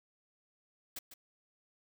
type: noise with echo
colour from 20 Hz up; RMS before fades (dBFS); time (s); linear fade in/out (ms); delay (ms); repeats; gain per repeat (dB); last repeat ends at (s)
white; -42; 0.96-0.99; 5; 150; 1; -10; 1.14
effects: none